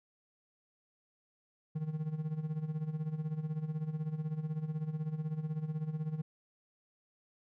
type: tone with tremolo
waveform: triangle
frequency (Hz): 155.56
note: D#3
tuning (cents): 0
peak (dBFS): -29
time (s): 1.75-6.22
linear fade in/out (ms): 10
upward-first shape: sine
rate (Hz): 16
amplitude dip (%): 75
effects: none